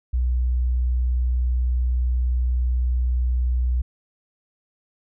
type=tone; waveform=sine; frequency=61.74 Hz; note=B1; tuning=in tune; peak=-18 dBFS; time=0.13-3.82 s; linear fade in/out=10 ms; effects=none